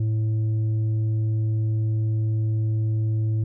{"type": "tone with tanh clipping", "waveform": "triangle", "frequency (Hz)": 109.5, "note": "A2", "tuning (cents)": -8, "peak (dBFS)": -21, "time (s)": [0, 3.44], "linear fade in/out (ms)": 5, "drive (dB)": 9, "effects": []}